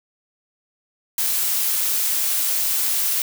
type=noise; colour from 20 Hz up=blue; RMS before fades=-21 dBFS; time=1.18-3.22 s; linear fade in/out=2 ms; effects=none